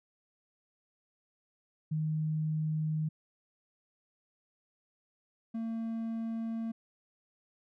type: tone pair in turn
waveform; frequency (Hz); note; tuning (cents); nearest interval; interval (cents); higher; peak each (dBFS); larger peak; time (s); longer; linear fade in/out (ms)
sine / triangle; 155.56 / 226.6; D#3 / A#3; 0 / -49; perfect fifth; 651; second; -29 / -31; first; 1.91-3.09 / 5.54-6.72; neither; 10
effects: none